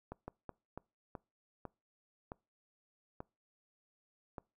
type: slowing click train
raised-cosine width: 1 ms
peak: -29 dBFS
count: 9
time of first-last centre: 0.12-4.382 s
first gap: 160 ms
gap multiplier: 1.33
effects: noise-tail reverb RT60 0.3 s tail -25 dB re dry